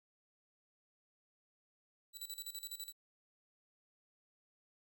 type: tone with tremolo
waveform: 15% pulse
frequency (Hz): 3951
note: B7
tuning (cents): 0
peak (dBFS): -35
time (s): 2.13-2.93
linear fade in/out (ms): 50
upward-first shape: square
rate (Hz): 12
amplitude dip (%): 80
effects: none